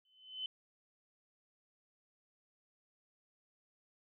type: tone with exponential growth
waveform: sine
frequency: 3040 Hz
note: F#7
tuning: 46 cents sharp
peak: -35 dBFS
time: 0.05-0.46 s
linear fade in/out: 2 ms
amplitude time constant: 89 ms
effects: none